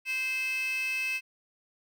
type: tone with high-pass filter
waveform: 15% pulse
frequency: 520 Hz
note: C5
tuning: 11 cents flat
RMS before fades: -31 dBFS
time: 0.05-1.21 s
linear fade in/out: 50 ms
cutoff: 2600 Hz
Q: 9.5
effects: none